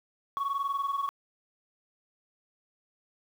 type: tone pair together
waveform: sine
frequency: 1108.7 / 1129.4 Hz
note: C#6 / C#6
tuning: 0 / +32 cents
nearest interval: unison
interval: 32 cents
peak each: -28 / -31 dBFS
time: 0.37-1.09 s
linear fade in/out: 0 ms
effects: tanh soft clip ceiling -25 dBFS + 9-bit